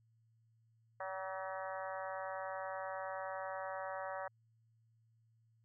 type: harmonic tone with a mistuned harmonic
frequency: 190 Hz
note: F#3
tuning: 46 cents sharp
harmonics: 3 / 4 / 5 / 6 / 7 / 8 / 9 / 10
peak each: -44 / -46 / -48 / -50 / -51 / -52 / -53 / -54 dBFS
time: 1-4.28 s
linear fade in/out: 5 ms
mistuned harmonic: 7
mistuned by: -41 cents
effects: added 113 Hz sine -69 dBFS peak until 5.64 s